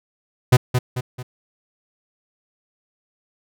45% pulse tone with echo, 125.3 Hz, B2, 25 cents sharp, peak -8 dBFS, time 0.52-0.57 s, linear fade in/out 10 ms, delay 220 ms, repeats 3, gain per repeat -7 dB, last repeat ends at 1.23 s, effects none

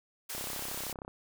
white high-pass noise, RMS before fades -39 dBFS, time 0.29-0.93 s, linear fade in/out 10 ms, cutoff 490 Hz, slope 12 dB/octave
click train, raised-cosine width 1 ms, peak -28 dBFS, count 25, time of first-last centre 0.35-1.079 s, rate 32.9 Hz
effects none

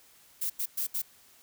violet noise bursts at uneven times, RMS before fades -31 dBFS, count 4, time 0.41-0.5 / 0.59-0.66 / 0.77-0.87 / 0.94-1.02 s, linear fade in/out 10 ms, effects white hiss -59 dBFS RMS until 1.42 s

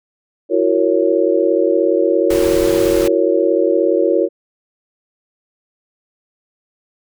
sine chord, F# dominant seventh, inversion third, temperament just, 333 / 370 / 462.5 / 555 Hz, E4 / F#4 / A#4 / C#5, +18 / 0 / -14 / +2 cents, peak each -17 dBFS, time 0.49-4.29 s, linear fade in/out 50 ms
pink noise, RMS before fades -25 dBFS, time 2.3-3.08 s, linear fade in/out 5 ms
effects none

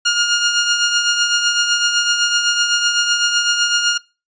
15% pulse tone with tremolo, 1420 Hz, F6, 28 cents sharp, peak -5 dBFS, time 0.05-3.98 s, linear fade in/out 10 ms, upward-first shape triangle, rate 7.9 Hz, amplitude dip 55%, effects noise-tail reverb RT60 0.3 s tail -23 dB re dry + resampled to 16000 Hz

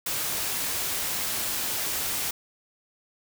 white noise, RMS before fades -29 dBFS, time 0.06-2.31 s, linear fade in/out 5 ms, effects none

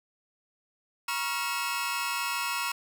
sawtooth tone cluster, 956 / 1101 / 1388 / 2590 Hz, A#5 / C#6 / F6 / E7, +43 / -12 / -11 / -31 cents, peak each -31 dBFS, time 1.08-2.72 s, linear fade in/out 5 ms, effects none

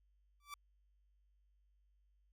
sawtooth tone with exponential growth, 1162 Hz, D6, 19 cents flat, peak -39 dBFS, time 0.4-0.54 s, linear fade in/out 2 ms, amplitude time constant 30 ms, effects added 50 Hz sine -70 dBFS peak until 2.32 s

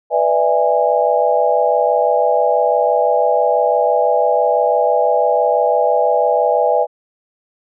sine chord, E dominant seventh, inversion second, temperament just, 494.4 / 593.3 / 659.3 / 824.1 Hz, B4 / D5 / E5 / G#5, +2 / +18 / 0 / -14 cents, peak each -17 dBFS, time 0.1-6.87 s, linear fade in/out 50 ms, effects none

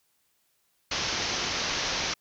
white low-pass noise, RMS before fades -30 dBFS, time 0.91-2.14 s, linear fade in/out 5 ms, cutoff 6300 Hz, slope 96 dB/octave, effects white hiss -71 dBFS RMS until 2.2 s

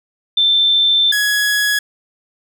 sine / sawtooth tone pair in turn, 3553 / 1676.8 Hz, A7 / G#6, +16 / +16 cents, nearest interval octave + minor second, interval 1300 cents, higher first, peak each -10 / -10 dBFS, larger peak neither, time 0.37-1.12 / 1.12-1.79 s, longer first, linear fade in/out 5 ms, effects none

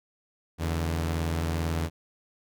sawtooth tone pair together, 82.41 / 146.84 Hz, E2 / D3, 0 / 0 cents, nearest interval minor seventh, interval 1000 cents, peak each -23 / -31 dBFS, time 0.58-1.9 s, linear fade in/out 50 ms, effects none

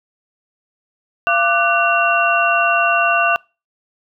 sine tone cluster, 686 / 1178 / 1490 / 2744 Hz, F5 / D6 / F#6 / F7, -31 / +5 / +12 / -31 cents, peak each -18 dBFS, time 1.27-3.36 s, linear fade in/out 0 ms, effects noise-tail reverb RT60 0.3 s tail -25 dB re dry

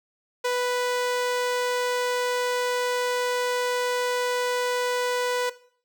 sawtooth tone with notch filter, 493.9 Hz, B4, in tune, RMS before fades -25 dBFS, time 0.44-5.5 s, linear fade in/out 10 ms, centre 12000 Hz, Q 1.5, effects noise-tail reverb RT60 0.5 s tail -17 dB re dry

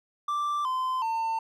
triangle tone with pitch steps, 1174.7 / 1028.6 / 900.6 Hz, D6 / C6 / A5, 0 / -30 / +40 cents, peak -24 dBFS, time 0.28-1.39 s, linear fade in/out 5 ms, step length 370 ms, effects none

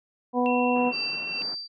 harmonic tone, 246.9 Hz, B3, in tune, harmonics 1 / 2 / 3 / 4, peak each -24 / -26 / -27 / -29 dBFS, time 0.33-0.93 s, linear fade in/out 50 ms
sine tone, 2711 Hz, E7, 48 cents sharp, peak -30 dBFS, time 0.46-1.42 s, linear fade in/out 0 ms
pink band-pass noise, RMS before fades -44 dBFS, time 0.75-1.55 s, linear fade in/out 10 ms, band 170 to 1600 Hz, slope 24 dB/octave
sine tone with tremolo, 4670 Hz, D8, 11 cents flat, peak -27 dBFS, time 0.92-1.68 s, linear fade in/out 20 ms, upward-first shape triangle, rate 2.3 Hz, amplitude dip 80%
effects none

